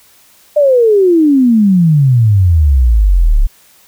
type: exponential sweep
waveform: sine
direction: down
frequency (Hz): 608 to 32.7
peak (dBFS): -5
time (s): 0.56-3.47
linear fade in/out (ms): 10
effects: white hiss -46 dBFS RMS until 3.87 s